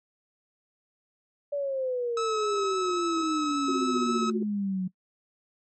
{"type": "exponential sweep", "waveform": "sine", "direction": "down", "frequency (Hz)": [580, 182], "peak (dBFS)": -26, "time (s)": [1.52, 4.88], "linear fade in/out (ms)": 10}
{"type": "tone with vibrato", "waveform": "45% pulse", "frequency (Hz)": 1293, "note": "E6", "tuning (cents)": -34, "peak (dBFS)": -28, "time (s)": [2.17, 4.3], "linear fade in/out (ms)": 2, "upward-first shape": "triangle", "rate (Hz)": 3.7, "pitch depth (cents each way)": 14}
{"type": "tone with tremolo", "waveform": "sine", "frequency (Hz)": 364.3, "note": "F#4", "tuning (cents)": -27, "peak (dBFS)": -24, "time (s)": [3.68, 4.43], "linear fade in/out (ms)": 5, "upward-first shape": "triangle", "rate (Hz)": 15, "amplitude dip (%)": 100}
{"effects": ["noise-tail reverb RT60 0.1 s tail -21 dB re dry", "MP3 32 kbps"]}